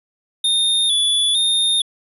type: tone with vibrato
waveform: square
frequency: 3548 Hz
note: A7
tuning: 14 cents sharp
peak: -15 dBFS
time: 0.44-1.82 s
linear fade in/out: 5 ms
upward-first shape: square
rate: 1.1 Hz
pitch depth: 52 cents each way
effects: resampled to 32000 Hz